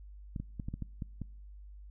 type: clicks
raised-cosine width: 5 ms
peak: -25 dBFS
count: 8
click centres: 0.362 / 0.4 / 0.598 / 0.685 / 0.74 / 0.823 / 1.022 / 1.217 s
effects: noise-tail reverb RT60 0.7 s tail -25 dB re dry + added 50 Hz sine -47 dBFS peak until 1.9 s